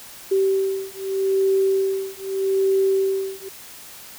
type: beating tone pair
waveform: sine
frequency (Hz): 386 / 386.81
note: G4 / G4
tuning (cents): -27 / -23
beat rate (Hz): 0.81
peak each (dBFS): -21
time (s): 0.31-3.49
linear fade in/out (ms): 10
effects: white hiss -41 dBFS RMS until 4.18 s